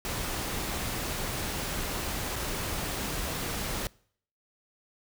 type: noise with dropouts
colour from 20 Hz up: pink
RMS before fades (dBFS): -33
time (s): 0.05-3.87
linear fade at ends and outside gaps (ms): 0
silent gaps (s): 2.358-2.362
effects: noise-tail reverb RT60 0.6 s tail -24 dB re dry